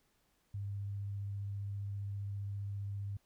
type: tone with vibrato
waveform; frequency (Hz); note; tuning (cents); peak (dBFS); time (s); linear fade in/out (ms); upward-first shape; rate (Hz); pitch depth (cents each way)
sine; 100.3; G2; +40; -37; 0.54-3.17; 5; sine; 15; 10
effects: pink hiss -75 dBFS RMS until 3.25 s